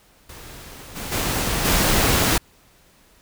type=noise with level steps; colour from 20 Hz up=pink; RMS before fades=-40 / -31 / -23 / -18 dBFS; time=0.29-2.38 s; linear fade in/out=5 ms; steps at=0.95 / 1.11 / 1.64 s; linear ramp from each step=20 ms; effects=pink hiss -55 dBFS RMS until 3.21 s